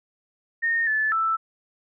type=tone with pitch steps; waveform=sine; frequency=1839 / 1739 / 1323 Hz; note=A#6 / A6 / E6; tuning=-24 / -21 / +6 cents; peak=-20 dBFS; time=0.62-1.37 s; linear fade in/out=20 ms; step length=250 ms; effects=none